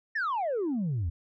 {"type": "exponential sweep", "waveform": "sine", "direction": "down", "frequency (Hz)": [1864.7, 76.2], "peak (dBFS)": -25, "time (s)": [0.15, 1.1], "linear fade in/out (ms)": 10, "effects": ["tanh soft clip ceiling -25 dBFS"]}